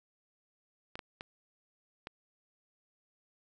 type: clicks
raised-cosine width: 0.3 ms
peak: -25 dBFS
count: 4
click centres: 0.955 / 0.992 / 1.209 / 2.071 s
effects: none